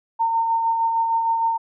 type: tone with tremolo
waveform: sine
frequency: 912 Hz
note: A#5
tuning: 38 cents flat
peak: -16 dBFS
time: 0.19-1.58 s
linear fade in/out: 20 ms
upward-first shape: sine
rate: 6.5 Hz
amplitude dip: 35%
effects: none